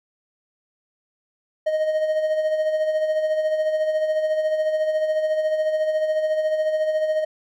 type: tone with tremolo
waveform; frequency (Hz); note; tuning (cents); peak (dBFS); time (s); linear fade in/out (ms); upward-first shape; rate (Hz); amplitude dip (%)
triangle; 622.3; D#5; 0; -15; 1.66-7.25; 10; sine; 14; 50
effects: none